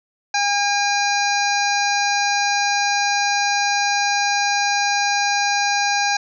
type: harmonic tone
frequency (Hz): 810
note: G#5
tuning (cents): -43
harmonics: 1 / 2 / 3 / 5 / 6 / 7 / 8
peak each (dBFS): -20 / -23 / -25 / -27 / -28 / -28 / -29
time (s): 0.34-6.17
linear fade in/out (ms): 5
effects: none